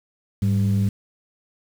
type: tone pair together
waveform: sine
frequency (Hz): 103.83 / 195.89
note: G#2 / G3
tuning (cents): 0 / -1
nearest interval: major seventh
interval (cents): 1099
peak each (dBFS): -17 / -20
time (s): 0.42-0.89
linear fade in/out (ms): 5
effects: tanh soft clip ceiling -13 dBFS + 7-bit

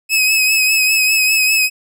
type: tone with vibrato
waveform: sawtooth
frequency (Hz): 2558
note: D#7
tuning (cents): +47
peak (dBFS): -8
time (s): 0.09-1.7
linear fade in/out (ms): 50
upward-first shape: triangle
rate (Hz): 5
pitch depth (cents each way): 41
effects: none

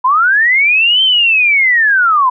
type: linear two-way sweep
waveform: sine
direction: up then down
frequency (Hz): 977 to 3136 to 977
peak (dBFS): -7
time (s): 0.04-2.3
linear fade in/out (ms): 10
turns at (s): 1.03
effects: none

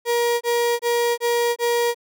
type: tone bursts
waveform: 35% pulse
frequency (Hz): 474.4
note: A#4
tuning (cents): +30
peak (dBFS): -16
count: 5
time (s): 0.05-1.946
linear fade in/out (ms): 50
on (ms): 360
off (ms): 24
effects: none

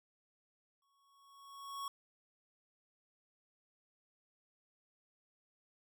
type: tone with exponential growth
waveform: square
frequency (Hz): 1108.7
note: C#6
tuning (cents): 0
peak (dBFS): -39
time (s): 0.82-1.88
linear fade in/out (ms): 2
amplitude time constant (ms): 230
effects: none

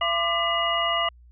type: tone cluster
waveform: sine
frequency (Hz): 677 / 1031 / 1189 / 2002 / 2876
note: E5 / C6 / D6 / B6 / F#7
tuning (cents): +46 / -26 / +21 / +23 / -50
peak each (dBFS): -27 / -33 / -26 / -30 / -26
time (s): 0.01-1.09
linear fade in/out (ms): 5
effects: added 60 Hz sine -48 dBFS peak until 1.31 s

